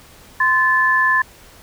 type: tone pair together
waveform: sine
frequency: 1035.2 / 1741 Hz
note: C6 / A6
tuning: -19 / -19 cents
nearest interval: major sixth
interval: 900 cents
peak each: -17 / -14 dBFS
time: 0.4-1.22 s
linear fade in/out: 5 ms
effects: pink hiss -45 dBFS RMS until 1.62 s